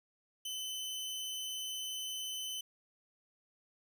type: tone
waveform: sawtooth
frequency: 3039 Hz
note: F#7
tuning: 46 cents sharp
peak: -35 dBFS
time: 0.45-2.61 s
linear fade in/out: 5 ms
effects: none